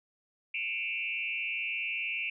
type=tone with frequency modulation; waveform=sine; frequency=2524 Hz; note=D#7; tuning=24 cents sharp; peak=-31 dBFS; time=0.54-2.3 s; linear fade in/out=5 ms; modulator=119 Hz; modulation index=2.2; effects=none